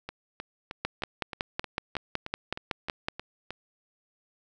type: two click trains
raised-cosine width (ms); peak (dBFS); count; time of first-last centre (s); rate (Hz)
0.3; -12 / -20; 13 / 12; 0.85-3.085 / 0.09-3.506; 5.37 / 3.22
effects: none